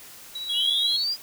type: tone with tremolo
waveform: sine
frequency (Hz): 3901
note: B7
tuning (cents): -22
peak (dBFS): -29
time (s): 0.35-1.04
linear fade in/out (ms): 5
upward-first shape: triangle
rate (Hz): 17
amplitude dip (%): 35
type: tone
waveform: triangle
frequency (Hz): 3322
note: G#7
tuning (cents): 0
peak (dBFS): -23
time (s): 0.49-0.97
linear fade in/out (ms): 10
type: linear sweep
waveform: sine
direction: up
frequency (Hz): 2794 to 4962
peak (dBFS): -23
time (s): 0.53-1.17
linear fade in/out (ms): 50
effects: white hiss -45 dBFS RMS until 1.22 s